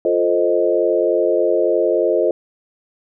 sine chord, F dominant seventh, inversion none, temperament equal, 349.2 / 440 / 523.3 / 622.3 Hz, F4 / A4 / C5 / Eb5, 0 / 0 / 0 / 0 cents, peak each -19 dBFS, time 0.05-2.31 s, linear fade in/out 2 ms, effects none

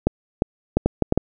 clicks, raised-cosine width 2 ms, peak -3 dBFS, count 7, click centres 0.07 / 0.421 / 0.77 / 0.86 / 1.023 / 1.124 / 1.176 s, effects none

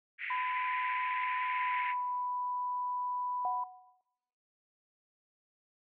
pink band-pass noise, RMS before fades -39 dBFS, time 0.18-1.95 s, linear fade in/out 50 ms, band 1800 to 2400 Hz, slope 48 dB/octave
sine tone with pitch glide, 1004 to 990.7 Hz, B5 to B5, +28 to +5 cents, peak -32 dBFS, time 0.3-3.64 s, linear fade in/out 5 ms, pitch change -23 cents, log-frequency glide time 1.48-2 s
sine tone with exponential decay, 740 Hz, F#5, in tune, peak -30 dBFS, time 3.45-4.01 s, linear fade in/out 1 ms, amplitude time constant 120 ms
effects noise-tail reverb RT60 0.9 s tail -19 dB re dry

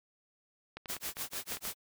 clicks, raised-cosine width 0.3 ms, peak -26 dBFS, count 10, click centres 0.77 / 0.858 / 0.9 / 0.966 / 1.09 / 1.169 / 1.334 / 1.521 / 1.57 / 1.652 s
white noise with tremolo, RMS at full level -37 dBFS, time 0.88-1.75 s, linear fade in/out 20 ms, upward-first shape sine, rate 6.6 Hz, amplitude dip 100%
effects none

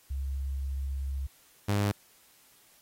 sine / sawtooth tone pair in turn, 68 / 101.88 Hz, C#2 / G#2, -33 / -33 cents, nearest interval perfect fifth, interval 700 cents, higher second, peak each -30 / -21 dBFS, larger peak second, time 0.1-1.27 / 1.68-1.92 s, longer first, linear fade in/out 10 ms, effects white hiss -61 dBFS RMS until 2.81 s + AAC 48 kbps

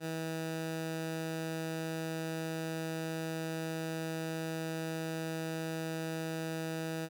15% pulse tone, 161.6 Hz, E3, 34 cents flat, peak -29 dBFS, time 0-7.09 s, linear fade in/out 50 ms, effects none

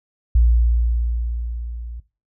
sine tone with level ramp, 58.4 Hz, A#1, 4 cents sharp, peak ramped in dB -9 to -30 dBFS, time 0.35-2 s, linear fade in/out 5 ms, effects noise-tail reverb RT60 0.3 s tail -17 dB re dry + tanh soft clip ceiling -6 dBFS

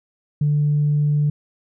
sine tone, 147.6 Hz, D3, 9 cents sharp, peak -14 dBFS, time 0.41-1.3 s, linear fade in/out 5 ms, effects tanh soft clip ceiling -11 dBFS

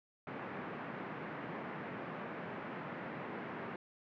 pink band-pass noise, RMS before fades -44 dBFS, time 0.27-3.76 s, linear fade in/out 2 ms, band 150 to 2100 Hz, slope 24 dB/octave, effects none

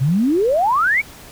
sine exponential sweep, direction up, 123.47 to 2349 Hz, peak -13 dBFS, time 0-1.02 s, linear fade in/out 20 ms, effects pink hiss -40 dBFS RMS until 1.31 s

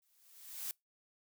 blue noise with exponential growth, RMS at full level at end -38 dBFS, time 0.02-0.71 s, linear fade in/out 1 ms, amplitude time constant 150 ms, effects noise-tail reverb RT60 0.2 s tail -26 dB re dry

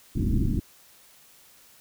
pink low-pass noise, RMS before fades -24 dBFS, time 0.15-0.6 s, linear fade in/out 10 ms, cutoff 320 Hz, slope 48 dB/octave, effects white hiss -55 dBFS RMS until 1.8 s

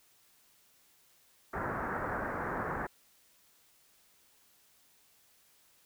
white low-pass noise, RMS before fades -36 dBFS, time 1.53-2.87 s, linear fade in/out 10 ms, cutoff 1700 Hz, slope 48 dB/octave, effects white hiss -66 dBFS RMS until 5.85 s

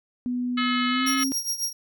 sine tone with pitch glide, 246.9 to 269.2 Hz, B3 to C4, 0 to +49 cents, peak -24 dBFS, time 0.26-1.32 s, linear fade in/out 0 ms, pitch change +149 cents, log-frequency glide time 0.88-1.12 s
harmonic tone, 428.2 Hz, A4, 47 cents flat, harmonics 3 / 4 / 5 / 6 / 7 / 8 / 9 / 10, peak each -27 / -34 / -30 / -40 / -31 / -39 / -37 / -39 dBFS, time 0.57-1.24 s, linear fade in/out 10 ms
sawtooth tone with tremolo, 5620 Hz, F8, 10 cents sharp, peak -20 dBFS, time 1.06-1.73 s, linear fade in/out 10 ms, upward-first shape triangle, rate 7.3 Hz, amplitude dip 85%
effects none

